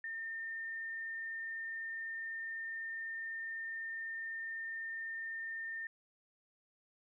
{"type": "tone", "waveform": "sine", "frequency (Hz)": 1812, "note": "A#6", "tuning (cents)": -50, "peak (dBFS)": -39, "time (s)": [0.04, 5.87], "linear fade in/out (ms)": 2, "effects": []}